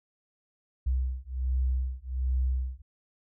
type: beating tone pair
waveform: sine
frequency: 63.4 / 64.7 Hz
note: B1 / C2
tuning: +46 / -19 cents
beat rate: 1.3 Hz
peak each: -29 dBFS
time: 0.86-2.82 s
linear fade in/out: 10 ms
effects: none